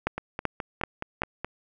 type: two click trains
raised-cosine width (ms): 0.5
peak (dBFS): -9 / -16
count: 4 / 7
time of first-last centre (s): 0.07-1.219 / 0.18-1.446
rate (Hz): 2.61 / 4.74
effects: none